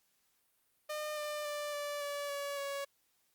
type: tone with pitch steps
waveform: sawtooth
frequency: 606 / 598 / 590.1 / 582.3 / 574.6 / 567.1 / 559.6 Hz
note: D#5 / D5 / D5 / D5 / D5 / C#5 / C#5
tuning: -46 / +31 / +8 / -15 / -38 / +39 / +16 cents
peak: -33 dBFS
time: 0.89-2.85 s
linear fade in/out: 10 ms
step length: 280 ms
effects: white hiss -75 dBFS RMS until 3.34 s + Opus 48 kbps